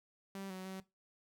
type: tone with pitch steps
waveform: sawtooth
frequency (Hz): 194.8 / 186.8 / 189.8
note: G3 / F#3 / F#3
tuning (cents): -11 / +17 / +44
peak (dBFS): -39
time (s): 0.35-0.8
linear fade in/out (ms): 2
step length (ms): 150
effects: noise-tail reverb RT60 0.2 s tail -17 dB re dry